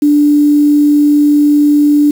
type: tone with quantisation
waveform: sine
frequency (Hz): 293.7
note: D4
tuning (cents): 0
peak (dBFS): -5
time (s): 0.02-2.11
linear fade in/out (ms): 5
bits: 5
effects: none